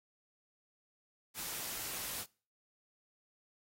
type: noise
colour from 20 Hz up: white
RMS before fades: -41 dBFS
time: 1.34-2.26 s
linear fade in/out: 50 ms
effects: noise-tail reverb RT60 0.4 s tail -24 dB re dry + AAC 48 kbps